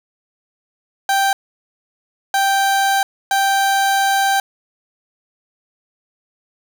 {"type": "tone bursts at uneven times", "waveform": "30% pulse", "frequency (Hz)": 784, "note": "G5", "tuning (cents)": 0, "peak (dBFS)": -11, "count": 3, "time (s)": [[1.09, 1.33], [2.34, 3.03], [3.31, 4.4]], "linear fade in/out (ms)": 2, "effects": []}